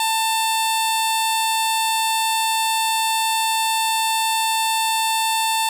15% pulse tone with notch filter, 891 Hz, A5, 22 cents sharp, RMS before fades -20 dBFS, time 0-5.69 s, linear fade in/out 2 ms, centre 2000 Hz, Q 1, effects resampled to 32000 Hz + 8-bit

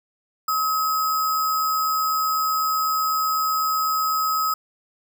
sine tone with sample-and-hold, 1276 Hz, D#6, 43 cents sharp, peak -19 dBFS, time 0.48-4.54 s, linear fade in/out 5 ms, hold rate 6300 Hz, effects none

